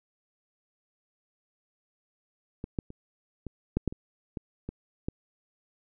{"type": "clicks", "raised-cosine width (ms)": 3, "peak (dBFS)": [-22, -16, -30, -24, -12, -13, -26, -21, -22, -17], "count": 10, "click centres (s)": [2.641, 2.788, 2.904, 3.467, 3.77, 3.877, 3.925, 4.372, 4.69, 5.085], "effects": []}